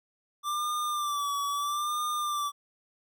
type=tone with vibrato; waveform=square; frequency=1174 Hz; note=D6; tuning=1 cent flat; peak=-29 dBFS; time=0.43-2.52 s; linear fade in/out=50 ms; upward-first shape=sine; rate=0.77 Hz; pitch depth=55 cents each way; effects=none